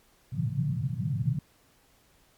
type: band-pass noise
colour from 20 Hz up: white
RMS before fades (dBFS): -29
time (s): 0.32-1.39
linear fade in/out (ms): 5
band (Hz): 110 to 160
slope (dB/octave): 48
effects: pink hiss -63 dBFS RMS until 2.37 s + MP3 96 kbps